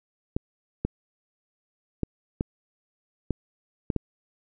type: clicks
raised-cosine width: 3 ms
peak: -12 dBFS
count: 7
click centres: 0.365 / 0.85 / 2.033 / 2.409 / 3.307 / 3.902 / 3.963 s
effects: none